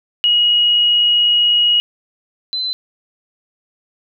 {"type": "tone pair in turn", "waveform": "sine", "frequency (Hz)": [2896, 4046], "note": ["F#7", "B7"], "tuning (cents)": [-38, 41], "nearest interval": "tritone", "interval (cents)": 579, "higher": "second", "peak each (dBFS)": [-10, -18], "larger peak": "first", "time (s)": [[0.24, 1.8], [2.53, 2.73]], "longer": "first", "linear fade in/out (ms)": 0, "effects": []}